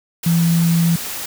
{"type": "tone in noise", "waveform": "sine", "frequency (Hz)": 167.9, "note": "E3", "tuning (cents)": 32, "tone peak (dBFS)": -12, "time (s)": [0.26, 0.96], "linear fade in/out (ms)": 5, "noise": "white", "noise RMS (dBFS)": -27, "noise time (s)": [0.23, 1.26], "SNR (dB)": 12, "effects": []}